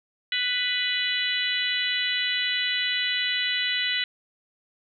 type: harmonic tone with a mistuned harmonic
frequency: 495.4 Hz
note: B4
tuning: 5 cents sharp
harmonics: 3 / 4 / 5 / 6 / 7 / 8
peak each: -34 / -28 / -35 / -28 / -33 / -30 dBFS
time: 0.32-4.04 s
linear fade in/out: 2 ms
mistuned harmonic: 7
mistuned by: -33 cents
effects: none